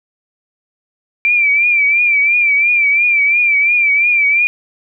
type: tone with vibrato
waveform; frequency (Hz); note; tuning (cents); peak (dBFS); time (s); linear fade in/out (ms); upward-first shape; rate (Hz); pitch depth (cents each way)
sine; 2349; D7; 0; -9; 1.25-4.47; 0; triangle; 2.9; 82
effects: none